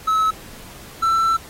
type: tone pair in turn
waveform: triangle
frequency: 1294 / 1335.8 Hz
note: E6 / E6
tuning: -32 / +23 cents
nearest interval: minor second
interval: 55 cents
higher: second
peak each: -13 / -13 dBFS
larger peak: neither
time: 0.07-0.31 / 1.02-1.37 s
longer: second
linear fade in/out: 10 ms
effects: pink hiss -41 dBFS RMS until 1.49 s + AAC 48 kbps